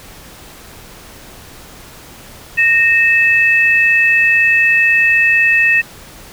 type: tone pair together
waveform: sine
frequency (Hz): 1851 / 2615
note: A#6 / E7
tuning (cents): -13 / -15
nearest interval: tritone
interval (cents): 598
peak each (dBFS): -11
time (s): 2.57-5.82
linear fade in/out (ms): 20
effects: pink hiss -37 dBFS RMS until 6.32 s